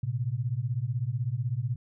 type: beating tone pair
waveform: sine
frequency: 113.8 / 129.8 Hz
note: A#2 / C3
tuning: -41 / -13 cents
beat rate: 16 Hz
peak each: -30 dBFS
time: 0.03-1.76 s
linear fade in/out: 5 ms
effects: none